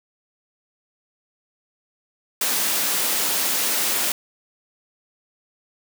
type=high-pass noise; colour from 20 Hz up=white; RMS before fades=-22 dBFS; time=2.41-4.12 s; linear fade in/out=2 ms; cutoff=180 Hz; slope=24 dB/octave; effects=none